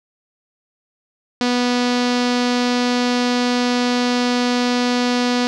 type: tone with low-pass filter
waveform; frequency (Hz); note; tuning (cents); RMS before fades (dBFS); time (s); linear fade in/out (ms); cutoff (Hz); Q
sawtooth; 245.5; B3; -10; -18; 1.41-5.47; 0; 4900; 2.2
effects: none